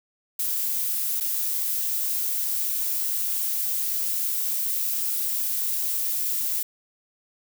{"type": "noise with dropouts", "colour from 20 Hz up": "violet", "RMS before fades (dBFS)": -26, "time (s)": [0.39, 6.63], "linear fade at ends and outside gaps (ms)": 5, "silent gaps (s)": [1.202, 1.207], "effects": []}